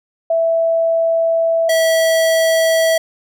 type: tone pair in turn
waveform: sine / square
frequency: 660 / 651.3 Hz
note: E5 / E5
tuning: +2 / -21 cents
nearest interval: unison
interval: 23 cents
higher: first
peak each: -12 dBFS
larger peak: neither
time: 0.3-1.69 / 1.69-2.98 s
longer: first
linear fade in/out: 5 ms
effects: none